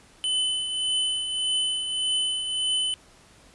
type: tone with tremolo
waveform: square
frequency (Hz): 3023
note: F#7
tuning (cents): +36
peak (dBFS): -22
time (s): 0.24-2.94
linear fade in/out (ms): 0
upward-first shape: triangle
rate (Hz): 1.7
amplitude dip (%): 55
effects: pink hiss -54 dBFS RMS until 3.54 s + resampled to 24000 Hz